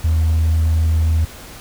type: tone with hard clipping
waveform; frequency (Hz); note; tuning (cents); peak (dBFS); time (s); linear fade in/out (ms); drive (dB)
triangle; 80.1; E2; -49; -12; 0.04-1.25; 5; 2
effects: pink hiss -37 dBFS RMS until 1.6 s